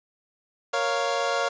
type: chord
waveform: 25% pulse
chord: Bb minor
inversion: none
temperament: equal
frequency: 466.2 / 554.4 / 698.5 Hz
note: Bb4 / Db5 / F5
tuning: 0 / 0 / 0 cents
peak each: -26 / -23 / -24 dBFS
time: 0.73-1.49 s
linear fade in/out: 10 ms
effects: resampled to 16000 Hz + 8-bit